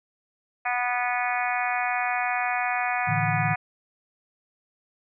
harmonic tone, 245.7 Hz, B3, 9 cents flat, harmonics 3 / 4 / 5 / 6 / 7 / 8 / 9 / 10, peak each -27 / -34 / -33 / -35 / -32 / -34 / -33 / -33 dBFS, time 0.65-3.56 s, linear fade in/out 10 ms
sine chord, A suspended fourth, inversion none, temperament equal with one note detuned, 110.7 / 146.83 / 164.81 Hz, A2 / D3 / E3, +11 / 0 / 0 cents, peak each -29 dBFS, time 3.07-3.55 s, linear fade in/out 20 ms
effects none

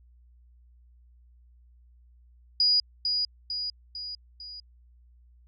sine tone with echo, 4900 Hz, D#8, 27 cents flat, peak -19 dBFS, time 2.6-2.8 s, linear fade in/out 2 ms, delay 450 ms, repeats 4, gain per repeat -5 dB, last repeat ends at 4.6 s, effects added 60 Hz sine -54 dBFS peak until 5.47 s

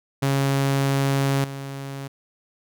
sawtooth tone with level steps, 137.5 Hz, C#3, 14 cents flat, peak -15 / -27 dBFS, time 0.22-2.08 s, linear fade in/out 10 ms, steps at 1.44 s, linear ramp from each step 5 ms, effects none

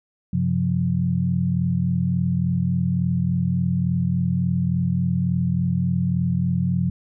sine tone cluster, 95 / 133.7 / 177.2 Hz, F#2 / C3 / F3, +46 / +38 / +25 cents, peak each -26 / -23 / -21 dBFS, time 0.33-6.9 s, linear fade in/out 5 ms, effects none

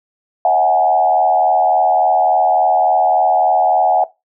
sine tone with frequency modulation, 740 Hz, F#5, in tune, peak -9 dBFS, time 0.45-4.04 s, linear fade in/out 2 ms, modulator 83.5 Hz, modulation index 1.1, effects noise-tail reverb RT60 0.2 s tail -18 dB re dry

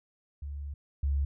sine tone pair in turn, 71.5 / 70.07 Hz, D2 / C#2, -46 / +19 cents, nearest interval unison, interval 35 cents, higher first, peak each -35 / -25 dBFS, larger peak second, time 0.42-0.74 / 1.03-1.25 s, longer first, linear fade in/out 5 ms, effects none

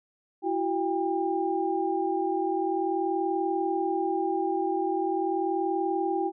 sine tone cluster, 334.3 / 374.7 / 801 Hz, E4 / F#4 / G5, +24 / +22 / +37 cents, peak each -29 dBFS, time 0.42-6.32 s, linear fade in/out 50 ms, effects none

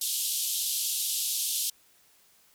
white band-pass noise, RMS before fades -30 dBFS, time 0.01-1.7 s, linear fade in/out 5 ms, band 3000 to 14000 Hz, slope 48 dB/octave, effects white hiss -62 dBFS RMS until 2.54 s

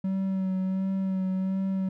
triangle tone with vibrato, 189.9 Hz, F#3, 45 cents sharp, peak -23 dBFS, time 0.04-1.89 s, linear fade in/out 5 ms, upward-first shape sine, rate 1.4 Hz, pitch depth 22 cents each way, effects none

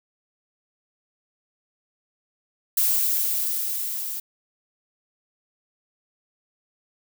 violet noise with level ramp, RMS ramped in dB -20 to -31 dBFS, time 2.77-4.2 s, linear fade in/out 5 ms, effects none

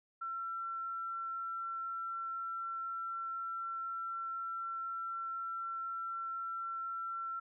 sine tone, 1351 Hz, E6, 42 cents sharp, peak -37 dBFS, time 0.21-7.4 s, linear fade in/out 10 ms, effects none

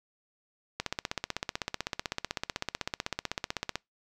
click train, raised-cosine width 0.2 ms, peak -13 dBFS, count 48, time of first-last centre 0.8-3.756 s, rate 15.9 Hz, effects noise-tail reverb RT60 0.2 s tail -26 dB re dry

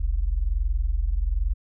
sine tone pair together, 41.58 / 62.7 Hz, E1 / B1, +16 / +27 cents, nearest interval perfect fifth, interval 711 cents, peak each -22 / -26 dBFS, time 0-1.54 s, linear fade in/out 10 ms, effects none

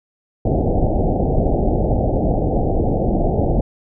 pink low-pass noise, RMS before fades -17 dBFS, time 0.45-3.61 s, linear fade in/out 2 ms, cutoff 790 Hz, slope 96 dB/octave, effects none

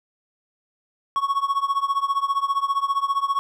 triangle tone with tremolo, 1108.7 Hz, C#6, in tune, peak -14 dBFS, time 1.16-3.39 s, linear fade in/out 0 ms, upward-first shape triangle, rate 15 Hz, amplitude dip 95%, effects none

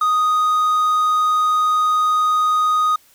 triangle tone with quantisation, 1244.5 Hz, D#6, in tune, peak -12 dBFS, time 0.01-2.96 s, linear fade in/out 5 ms, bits 7, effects white hiss -53 dBFS RMS until 3.14 s

